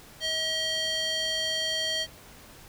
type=tone with band-pass filter; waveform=square; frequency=638 Hz; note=D#5; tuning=43 cents sharp; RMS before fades=-29 dBFS; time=0.2-2.07 s; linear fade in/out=50 ms; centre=3800 Hz; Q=2.4; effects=pink hiss -50 dBFS RMS until 2.68 s